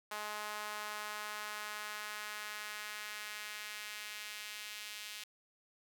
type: tone with high-pass filter sweep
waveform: sawtooth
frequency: 210.6 Hz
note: G#3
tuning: 24 cents sharp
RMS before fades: -44 dBFS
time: 0.11-5.24 s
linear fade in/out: 5 ms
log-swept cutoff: 940 to 2800 Hz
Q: 1.3
effects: 11-bit